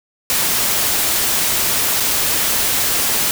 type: noise with dropouts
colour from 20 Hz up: white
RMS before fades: -17 dBFS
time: 0.3-3.31 s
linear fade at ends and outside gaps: 0 ms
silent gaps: 2-2.005 s
effects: none